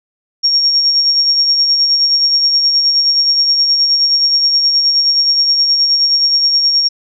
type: tone with tremolo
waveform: sine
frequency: 5550 Hz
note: F8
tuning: 12 cents flat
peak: -7 dBFS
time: 0.43-6.89 s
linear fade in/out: 20 ms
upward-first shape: sine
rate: 9.5 Hz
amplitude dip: 40%
effects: none